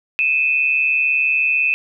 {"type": "tone pair together", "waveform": "sine", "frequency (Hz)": [2489, 2629], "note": ["D#7", "E7"], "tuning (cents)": [0, -5], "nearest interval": "minor second", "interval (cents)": 95, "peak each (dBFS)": -17, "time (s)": [0.19, 1.74], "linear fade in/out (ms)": 0, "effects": []}